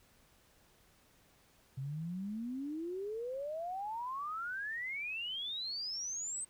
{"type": "exponential sweep", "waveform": "sine", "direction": "up", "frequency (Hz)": [129.5, 8372], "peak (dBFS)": -37, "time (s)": [1.77, 6.45], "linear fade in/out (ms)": 10, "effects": ["pink hiss -67 dBFS RMS until 6.49 s"]}